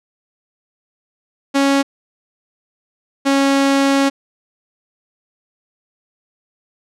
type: tone pair in turn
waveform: sawtooth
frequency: 276.6 / 275.3 Hz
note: C#4 / C#4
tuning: -4 / -12 cents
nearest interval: unison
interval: 8 cents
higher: first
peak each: -8 dBFS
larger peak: neither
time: 1.54-1.83 / 3.25-4.1 s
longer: second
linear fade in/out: 20 ms
effects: low-pass 8000 Hz 12 dB/octave